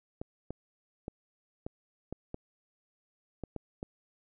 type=clicks; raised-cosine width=2 ms; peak=-24 dBFS; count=9; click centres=0.215 / 0.506 / 1.081 / 1.665 / 2.126 / 2.344 / 3.437 / 3.563 / 3.829 s; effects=none